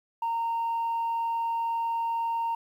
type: tone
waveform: sine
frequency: 922 Hz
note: A#5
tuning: 19 cents flat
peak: -24 dBFS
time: 0.22-2.55 s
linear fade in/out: 5 ms
effects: tanh soft clip ceiling -24 dBFS + 10-bit